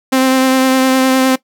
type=tone with vibrato; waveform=sawtooth; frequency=261.6 Hz; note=C4; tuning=in tune; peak=-5 dBFS; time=0.12-1.36 s; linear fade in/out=10 ms; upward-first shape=triangle; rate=9.8 Hz; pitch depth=19 cents each way; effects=noise-tail reverb RT60 0.1 s tail -18 dB re dry